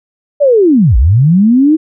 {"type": "linear two-way sweep", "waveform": "sine", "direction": "down then up", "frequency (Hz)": [599, 50, 323.8], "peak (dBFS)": -4, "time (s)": [0.4, 1.77], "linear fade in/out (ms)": 20, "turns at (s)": 0.97, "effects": []}